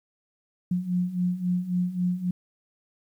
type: beating tone pair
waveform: sine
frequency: 177 / 180.7 Hz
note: F3 / F#3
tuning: +23 / -41 cents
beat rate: 3.7 Hz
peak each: -29 / -25 dBFS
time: 0.71-2.31 s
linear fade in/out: 5 ms
effects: 10-bit